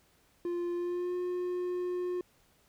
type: tone with pitch glide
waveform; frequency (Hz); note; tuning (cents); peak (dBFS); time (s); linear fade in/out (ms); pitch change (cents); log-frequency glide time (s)
triangle; 348.6 to 358.6; F4 to F4; -3 to +46; -29; 0.45-2.21; 2; +49; 0.75-1.15
effects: pink hiss -67 dBFS RMS until 2.68 s